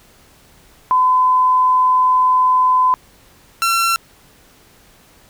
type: tone pair in turn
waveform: sine / sawtooth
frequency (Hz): 1015 / 1354.9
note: B5 / E6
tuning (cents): +47 / +47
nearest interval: perfect fourth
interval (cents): 500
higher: second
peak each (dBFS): -10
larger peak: neither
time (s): 0.91-2.94 / 3.62-3.96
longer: first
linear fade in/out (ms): 0
effects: pink hiss -49 dBFS RMS until 5.29 s